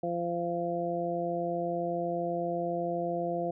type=harmonic tone; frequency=172.2 Hz; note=F3; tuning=24 cents flat; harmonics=1 / 2 / 3 / 4; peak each=-37 / -35 / -34 / -33 dBFS; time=0.03-3.51 s; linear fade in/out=5 ms; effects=none